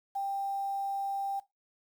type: tone with quantisation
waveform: sine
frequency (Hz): 790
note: G5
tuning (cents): +13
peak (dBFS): -30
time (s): 0.15-1.4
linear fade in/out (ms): 10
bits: 9
effects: noise-tail reverb RT60 0.2 s tail -17 dB re dry